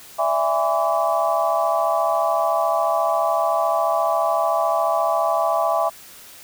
sine tone cluster, 590 / 664 / 819 / 1013 / 1148 Hz, D5 / E5 / G#5 / B5 / D6, +8 / +12 / -24 / +44 / -40 cents, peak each -28 / -20 / -24 / -26 / -24 dBFS, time 0.18-5.9 s, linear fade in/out 20 ms, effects white hiss -43 dBFS RMS until 6.43 s

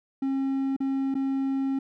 triangle tone with dropouts, 270 Hz, C#4, 45 cents flat, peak -22 dBFS, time 0.22-1.79 s, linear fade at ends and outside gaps 5 ms, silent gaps 0.765-0.803 / 1.143-1.151 s, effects none

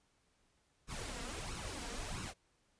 pink noise with flanger, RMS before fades -43 dBFS, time 0.87-2.34 s, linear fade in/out 50 ms, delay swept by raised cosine 0.73 to 4.33 ms, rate 1.5 Hz, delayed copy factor +0.65, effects pink hiss -75 dBFS RMS until 2.79 s + resampled to 22050 Hz

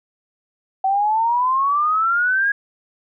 sine exponential sweep, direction up, 759 to 1661.2 Hz, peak -15 dBFS, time 0.84-2.52 s, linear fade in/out 5 ms, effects none

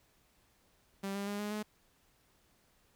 sawtooth tone with pitch steps, 196.3 / 200.1 / 203.9 / 207.9 / 211.9 Hz, G3 / G3 / G#3 / G#3 / G#3, +3 / +36 / -32 / +2 / +35 cents, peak -32 dBFS, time 1.03-1.63 s, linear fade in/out 10 ms, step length 120 ms, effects pink hiss -70 dBFS RMS until 2.95 s

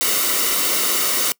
white noise with comb filter, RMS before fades -19 dBFS, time 0.01-1.32 s, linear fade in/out 0 ms, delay 1.2 ms, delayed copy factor -0.55, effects noise-tail reverb RT60 0.1 s tail -24 dB re dry + high-pass 200 Hz 12 dB/octave

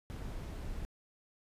brown noise, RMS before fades -41 dBFS, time 0.1-0.85 s, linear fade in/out 0 ms, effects resampled to 32000 Hz

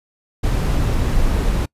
brown noise, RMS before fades -17 dBFS, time 0.43-1.66 s, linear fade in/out 10 ms, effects noise-tail reverb RT60 0.1 s tail -25 dB re dry + resampled to 32000 Hz

